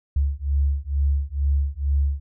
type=beating tone pair; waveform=sine; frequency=69.3 / 71.5 Hz; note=C#2 / D2; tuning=0 / -46 cents; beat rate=2.2 Hz; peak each=-22 dBFS; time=0.16-2.2 s; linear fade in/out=5 ms; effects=none